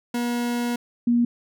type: tone pair in turn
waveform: 40% pulse / sine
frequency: 240 / 238.3 Hz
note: B3 / A#3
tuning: -49 / +38 cents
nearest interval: unison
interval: 13 cents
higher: first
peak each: -22 / -16 dBFS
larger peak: second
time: 0.14-0.76 / 1.07-1.25 s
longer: first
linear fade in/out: 5 ms
effects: none